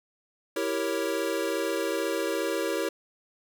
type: chord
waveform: square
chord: E diminished seventh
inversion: none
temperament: equal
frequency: 329.6 / 392 / 466.2 / 554.4 Hz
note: E4 / G4 / Bb4 / Db5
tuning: 0 / 0 / 0 / 0 cents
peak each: -33 dBFS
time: 0.56-2.89 s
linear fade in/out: 5 ms
effects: none